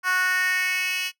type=tone with high-pass filter sweep; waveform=10% pulse; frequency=367.7 Hz; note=F#4; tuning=11 cents flat; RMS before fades=-24 dBFS; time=0.03-1.12 s; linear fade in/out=50 ms; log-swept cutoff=1300 to 3000 Hz; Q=3.6; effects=noise-tail reverb RT60 0.1 s tail -17 dB re dry